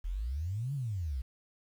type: exponential two-way sweep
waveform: sine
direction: up then down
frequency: 39 to 146.6 to 59.4 Hz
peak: -32 dBFS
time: 0.04-1.22 s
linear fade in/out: 10 ms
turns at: 0.74 s
effects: 10-bit